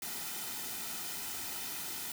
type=noise with comb filter; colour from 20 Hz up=white; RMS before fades=-40 dBFS; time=0.02-2.12 s; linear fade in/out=2 ms; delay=1.8 ms; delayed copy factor=-0.6; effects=none